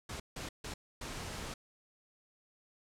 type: noise bursts at uneven times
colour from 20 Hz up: pink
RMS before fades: -42 dBFS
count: 4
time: 0.09-0.2 / 0.36-0.49 / 0.64-0.74 / 1.01-1.54 s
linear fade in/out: 5 ms
effects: low-pass 9000 Hz 12 dB/octave